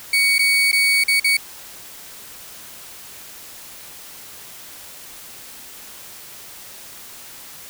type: tone with dropouts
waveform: 35% pulse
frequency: 2240 Hz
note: C#7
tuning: 18 cents sharp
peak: -12 dBFS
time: 0.13-1.37 s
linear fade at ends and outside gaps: 5 ms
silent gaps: 0.383-0.391 / 0.716-0.728 / 1.039-1.081 / 1.199-1.243 s
effects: white hiss -39 dBFS RMS until 7.69 s